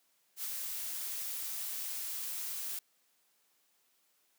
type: noise with ADSR envelope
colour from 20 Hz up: blue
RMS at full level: -37 dBFS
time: 0.36-2.79 s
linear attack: 78 ms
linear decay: 27 ms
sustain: -2 dB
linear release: 4 ms
effects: white hiss -73 dBFS RMS until 4.38 s + high-pass 200 Hz 12 dB/octave